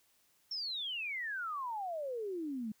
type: exponential sweep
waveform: sine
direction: down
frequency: 5500 to 207.7 Hz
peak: -36 dBFS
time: 0.51-2.72 s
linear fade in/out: 5 ms
effects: white hiss -71 dBFS RMS until 2.8 s